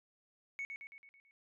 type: tone with echo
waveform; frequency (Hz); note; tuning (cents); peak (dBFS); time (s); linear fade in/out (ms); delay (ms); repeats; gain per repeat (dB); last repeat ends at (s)
sine; 2217; C#7; 0; -36; 0.59-0.65; 0; 110; 6; -5; 1.31
effects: tanh soft clip ceiling -35 dBFS